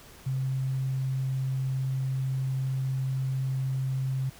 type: tone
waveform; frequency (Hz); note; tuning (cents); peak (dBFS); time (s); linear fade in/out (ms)
sine; 132.3; C3; +20; -26; 0.26-4.3; 10
effects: pink hiss -51 dBFS RMS until 4.39 s